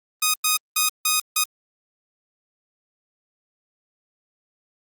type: tone bursts at uneven times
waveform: 5% pulse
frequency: 1249 Hz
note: D#6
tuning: 6 cents sharp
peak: -6 dBFS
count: 5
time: 0.22-0.34 / 0.44-0.57 / 0.76-0.89 / 1.05-1.2 / 1.36-1.44 s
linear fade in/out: 5 ms
effects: Opus 32 kbps